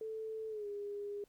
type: tone with pitch glide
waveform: sine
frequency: 440 to 408.2 Hz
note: A4 to G#4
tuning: 0 to -30 cents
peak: -39 dBFS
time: 0.01-1.24 s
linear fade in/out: 2 ms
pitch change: -130 cents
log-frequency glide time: 0.49-0.67 s
effects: pink hiss -73 dBFS RMS until 1.28 s